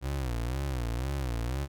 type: tone with vibrato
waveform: 30% pulse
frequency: 63.2 Hz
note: B1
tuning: 41 cents sharp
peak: -27 dBFS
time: 0.01-1.68 s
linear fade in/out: 50 ms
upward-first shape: sine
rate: 2 Hz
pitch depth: 180 cents each way
effects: none